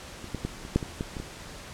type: clicks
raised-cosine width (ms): 3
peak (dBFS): -25 / -18 / -16 / -28 / -8 / -21 / -16 / -22 / -22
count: 9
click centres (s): 0.243 / 0.347 / 0.45 / 0.651 / 0.76 / 0.828 / 1.009 / 1.168 / 1.2
effects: pink hiss -43 dBFS RMS until 1.73 s + low-pass 9000 Hz 12 dB/octave